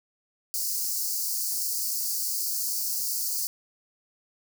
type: high-pass noise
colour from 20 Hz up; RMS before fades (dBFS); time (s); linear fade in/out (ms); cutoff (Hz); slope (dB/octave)
white; -29; 0.54-3.47; 0; 4400; 96
effects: none